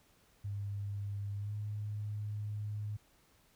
sine tone with pitch glide, 101 to 104.8 Hz, G#2 to G#2, -48 to +16 cents, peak -36 dBFS, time 0.44-2.97 s, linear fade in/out 10 ms, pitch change +64 cents, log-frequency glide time 1.38-1.54 s, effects pink hiss -68 dBFS RMS until 3.55 s

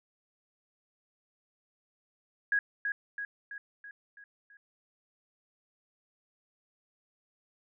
sine tone with echo, 1654 Hz, G#6, 8 cents flat, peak -24 dBFS, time 2.52-2.59 s, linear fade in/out 2 ms, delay 330 ms, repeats 6, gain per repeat -5 dB, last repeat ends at 4.57 s, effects none

